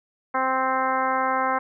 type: harmonic tone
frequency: 261.6 Hz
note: C4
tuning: in tune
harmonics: 1 / 2 / 3 / 4 / 5 / 6 / 7 / 8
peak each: -33 / -29 / -26 / -25 / -28 / -31 / -36 / -36 dBFS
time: 0.34-1.59 s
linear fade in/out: 10 ms
effects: none